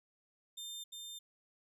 sawtooth tone with echo, 3600 Hz, A7, 39 cents sharp, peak -40 dBFS, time 0.57-0.84 s, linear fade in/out 10 ms, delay 350 ms, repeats 1, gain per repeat -2 dB, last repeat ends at 1.19 s, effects none

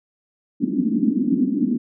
white band-pass noise, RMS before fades -20 dBFS, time 0.6-1.78 s, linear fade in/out 20 ms, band 210 to 280 Hz, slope 48 dB/octave, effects none

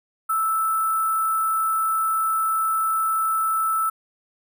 sine tone with sample-and-hold, 1318.5 Hz, E6, in tune, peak -19 dBFS, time 0.29-3.9 s, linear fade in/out 10 ms, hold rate 11025 Hz, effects none

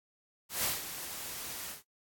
white noise with ADSR envelope, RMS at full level -30 dBFS, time 0.49-1.83 s, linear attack 150 ms, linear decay 160 ms, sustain -11 dB, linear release 150 ms, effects noise-tail reverb RT60 0.1 s tail -20 dB re dry + AAC 64 kbps

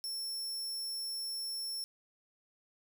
sawtooth tone, 5400 Hz, E8, 41 cents sharp, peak -34 dBFS, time 0.04-1.84 s, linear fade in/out 0 ms, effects none

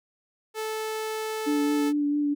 sawtooth tone, 436.8 Hz, A4, 13 cents flat, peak -25 dBFS, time 0.54-1.93 s, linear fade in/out 50 ms
sine tone with vibrato, 291.6 Hz, D4, 12 cents flat, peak -22 dBFS, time 1.46-2.35 s, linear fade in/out 20 ms, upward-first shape sine, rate 4.5 Hz, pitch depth 16 cents each way
effects none

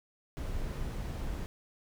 brown noise, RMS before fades -36 dBFS, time 0.37-1.46 s, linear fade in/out 0 ms, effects none

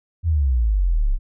sine exponential sweep, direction down, 87.31 to 31 Hz, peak -15 dBFS, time 0.23-1.19 s, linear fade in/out 50 ms, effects none

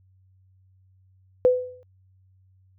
sine tone with exponential decay, 502 Hz, B4, 28 cents sharp, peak -11 dBFS, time 1.45-1.83 s, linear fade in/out 0 ms, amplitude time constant 82 ms, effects added 94 Hz sine -56 dBFS peak until 2.78 s

